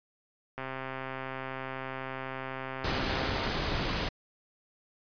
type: click train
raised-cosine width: 0.5 ms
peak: -22 dBFS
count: 386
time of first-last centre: 0.58-3.497 s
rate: 132 Hz
type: noise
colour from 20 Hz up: pink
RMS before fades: -31 dBFS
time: 2.84-4.09 s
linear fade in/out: 5 ms
effects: resampled to 11025 Hz